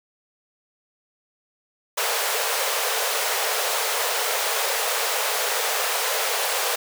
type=high-pass noise; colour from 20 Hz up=pink; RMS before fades=-24 dBFS; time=1.97-6.76 s; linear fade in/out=10 ms; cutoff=420 Hz; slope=96 dB/octave; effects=none